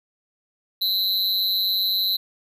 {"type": "tone with amplitude modulation", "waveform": "square", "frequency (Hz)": 4014, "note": "B7", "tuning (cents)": 27, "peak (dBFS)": -16, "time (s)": [0.81, 2.17], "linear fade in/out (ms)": 10, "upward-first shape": "sine", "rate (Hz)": 193, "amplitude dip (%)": 100, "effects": []}